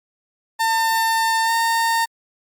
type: tone with pitch glide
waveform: 30% pulse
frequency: 901 to 914.6 Hz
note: A5 to A#5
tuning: +41 to -33 cents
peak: -14 dBFS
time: 0.59-2.06 s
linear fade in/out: 20 ms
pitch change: +26 cents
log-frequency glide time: 1.45-1.51 s
effects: Opus 48 kbps